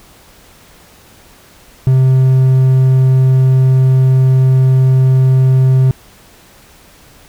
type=tone; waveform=triangle; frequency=130.81 Hz; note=C3; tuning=in tune; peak=-4 dBFS; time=1.87-5.91 s; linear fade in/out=0 ms; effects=pink hiss -43 dBFS RMS until 7.28 s